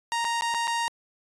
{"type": "tone with dropouts", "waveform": "sawtooth", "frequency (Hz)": 932.3, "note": "A#5", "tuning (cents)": 0, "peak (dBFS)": -21, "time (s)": [0.12, 0.88], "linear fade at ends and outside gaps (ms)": 0, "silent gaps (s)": [[0.245, 0.25], [0.41, 0.421], [0.541, 0.546], [0.672, 0.678]], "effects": ["resampled to 22050 Hz"]}